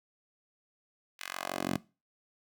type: tone with high-pass filter sweep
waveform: 10% pulse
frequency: 46 Hz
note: F#1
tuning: 9 cents flat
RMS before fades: -36 dBFS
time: 1.19-1.77 s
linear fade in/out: 10 ms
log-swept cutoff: 2300 to 180 Hz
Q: 1.2
effects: noise-tail reverb RT60 0.3 s tail -20 dB re dry